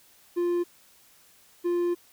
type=tone pair in turn; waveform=triangle; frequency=349.2 / 349.2 Hz; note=F4 / F4; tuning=0 / 0 cents; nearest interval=unison; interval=0 cents; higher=neither; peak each=-21 dBFS; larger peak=neither; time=0.36-0.64 / 1.64-1.95 s; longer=second; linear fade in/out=20 ms; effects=white hiss -58 dBFS RMS until 2.12 s